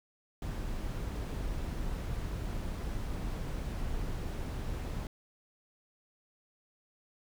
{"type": "noise", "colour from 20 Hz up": "brown", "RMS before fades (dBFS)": -36, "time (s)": [0.42, 5.07], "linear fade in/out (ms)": 2, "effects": []}